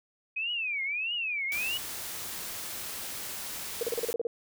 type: tone with vibrato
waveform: sine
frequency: 2489 Hz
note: D#7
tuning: in tune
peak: -29 dBFS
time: 0.36-1.78 s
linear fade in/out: 10 ms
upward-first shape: triangle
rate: 1.6 Hz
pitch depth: 290 cents each way
type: noise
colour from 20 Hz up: white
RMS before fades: -38 dBFS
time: 1.52-4.13 s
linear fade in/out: 0 ms
type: tone bursts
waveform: sine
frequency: 467.5 Hz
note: A#4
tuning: 5 cents sharp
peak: -26 dBFS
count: 9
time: 3.81-4.27 s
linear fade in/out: 2 ms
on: 20 ms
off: 35 ms
effects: none